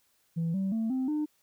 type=tone with pitch steps; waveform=sine; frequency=165.7 / 192.55 / 223.8 / 260 / 302.1 Hz; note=E3 / G3 / A3 / C4 / D4; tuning=+9 / -31 / +30 / -11 / +49 cents; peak=-25 dBFS; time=0.36-1.26 s; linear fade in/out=20 ms; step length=180 ms; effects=tanh soft clip ceiling -25 dBFS + white hiss -70 dBFS RMS until 1.42 s